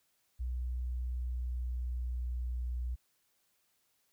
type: tone with pitch glide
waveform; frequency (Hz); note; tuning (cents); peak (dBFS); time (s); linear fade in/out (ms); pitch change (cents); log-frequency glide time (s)
sine; 61.8 to 61.05; B1 to B1; +2 to -19; -33; 0.39-2.96; 20; -21; 0.64-2.53
effects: white hiss -75 dBFS RMS until 4.12 s